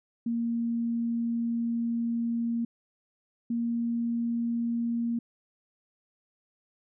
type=tone pair in turn; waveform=sine; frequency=233.1 / 234.1 Hz; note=A#3 / A#3; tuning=0 / +8 cents; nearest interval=unison; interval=8 cents; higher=second; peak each=-26 dBFS; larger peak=neither; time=0.26-2.65 / 3.5-5.19 s; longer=first; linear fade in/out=5 ms; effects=none